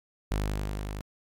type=tone with level ramp; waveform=sawtooth; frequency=50.9 Hz; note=G#1; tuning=34 cents flat; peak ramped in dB=-22 to -31 dBFS; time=0.31-1.01 s; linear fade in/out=0 ms; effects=AAC 48 kbps